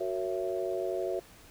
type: chord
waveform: sine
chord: F# dominant seventh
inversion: none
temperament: just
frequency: 370 / 462.5 / 555 / 666 Hz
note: F#4 / A#4 / C#5 / E5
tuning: 0 / -14 / +2 / +18 cents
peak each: -33 / -38 / -37 / -35 dBFS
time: 0-1.2 s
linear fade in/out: 10 ms
effects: pink hiss -55 dBFS RMS until 1.5 s